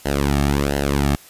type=tone with flanger; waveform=sawtooth; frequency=70.6 Hz; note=C#2; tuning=32 cents sharp; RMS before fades=-19 dBFS; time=0.05-1.16 s; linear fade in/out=10 ms; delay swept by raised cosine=0.84 to 2.04 ms; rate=1.4 Hz; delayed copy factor=-0.85; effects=white hiss -45 dBFS RMS until 1.29 s + resampled to 32000 Hz